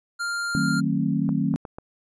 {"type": "tone", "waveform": "square", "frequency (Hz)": 1398, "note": "F6", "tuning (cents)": 1, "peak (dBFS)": -26, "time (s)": [0.19, 0.81], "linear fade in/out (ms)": 20}
{"type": "chord", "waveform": "sine", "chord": "D# diminished seventh", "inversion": "none", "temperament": "just", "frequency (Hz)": [155.56, 186.68, 224, 268.8], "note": ["D#3", "F#3", "A3", "C4"], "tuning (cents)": [0, 16, 31, 47], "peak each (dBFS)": -26, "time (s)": [0.55, 1.56], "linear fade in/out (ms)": 0}
{"type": "clicks", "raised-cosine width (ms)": 1, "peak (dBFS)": -22, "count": 4, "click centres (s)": [1.291, 1.54, 1.652, 1.785]}
{"effects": ["resampled to 22050 Hz"]}